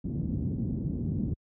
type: low-pass noise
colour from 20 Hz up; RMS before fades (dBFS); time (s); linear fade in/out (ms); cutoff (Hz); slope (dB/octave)
white; -30; 0.04-1.34; 10; 240; 24
effects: high-pass 60 Hz 12 dB/octave